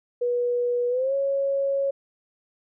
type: tone with pitch glide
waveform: sine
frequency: 485.9 to 551.7 Hz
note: B4 to C#5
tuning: -28 to -8 cents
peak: -21 dBFS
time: 0.21-1.91 s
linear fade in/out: 10 ms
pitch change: +220 cents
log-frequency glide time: 0.89-1.14 s
effects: none